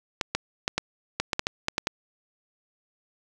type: clicks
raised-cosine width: 0.2 ms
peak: -7 dBFS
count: 11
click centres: 0.212 / 0.35 / 0.679 / 0.78 / 1.2 / 1.332 / 1.394 / 1.469 / 1.684 / 1.781 / 1.871 s
effects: 7-bit